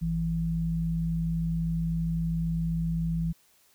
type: tone pair together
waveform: sine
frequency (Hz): 52.27 / 164.81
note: G#1 / E3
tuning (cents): +12 / 0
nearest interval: octave + minor sixth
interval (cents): 1988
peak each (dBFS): -33 / -26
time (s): 0.01-3.33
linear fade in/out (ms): 20
effects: white hiss -63 dBFS RMS until 3.74 s